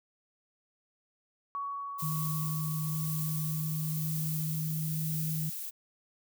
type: tone with exponential decay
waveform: sine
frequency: 1122 Hz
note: C#6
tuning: 21 cents sharp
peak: -32 dBFS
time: 1.55-4.87 s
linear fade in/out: 0 ms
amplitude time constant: 720 ms
type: noise with tremolo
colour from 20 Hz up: violet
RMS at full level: -37 dBFS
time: 1.98-5.71 s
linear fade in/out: 20 ms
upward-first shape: sine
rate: 1 Hz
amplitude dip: 25%
type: tone with pitch glide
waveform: sine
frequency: 155.56 to 157.55 Hz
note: D#3 to D#3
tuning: 0 to +22 cents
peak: -31 dBFS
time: 2.02-5.5 s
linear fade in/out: 10 ms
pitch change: +22 cents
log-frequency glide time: 3.22-5 s
effects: none